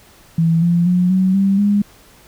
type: tone with pitch steps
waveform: sine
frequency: 164.81 / 172.01 / 179.52 / 187.36 / 195.54 / 204.1 Hz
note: E3 / F3 / F3 / F#3 / G3 / G#3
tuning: 0 / -26 / +48 / +22 / -4 / -30 cents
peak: -11 dBFS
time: 0.38-1.82 s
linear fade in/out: 5 ms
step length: 240 ms
effects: pink hiss -47 dBFS RMS until 2.27 s